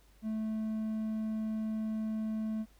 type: tone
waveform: triangle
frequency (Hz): 218.4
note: A3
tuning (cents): -13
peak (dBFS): -30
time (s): 0.22-2.66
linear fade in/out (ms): 50
effects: added 50 Hz sine -60 dBFS peak until 2.79 s + pink hiss -67 dBFS RMS until 2.79 s